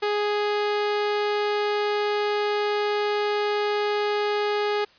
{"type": "tone", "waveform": "sawtooth", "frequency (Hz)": 415.3, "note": "G#4", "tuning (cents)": 0, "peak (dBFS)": -18, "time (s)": [0.02, 4.85], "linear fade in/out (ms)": 10, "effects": ["white hiss -55 dBFS RMS until 4.98 s", "resampled to 11025 Hz"]}